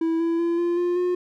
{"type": "tone with pitch steps", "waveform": "triangle", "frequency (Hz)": [327.6, 333.5, 339.5, 345.7, 351.9, 358.3], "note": ["E4", "E4", "F4", "F4", "F4", "F4"], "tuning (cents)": [-11, 20, -49, -18, 13, 44], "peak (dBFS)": -18, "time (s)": [0.01, 1.15], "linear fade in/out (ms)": 5, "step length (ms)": 190, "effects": []}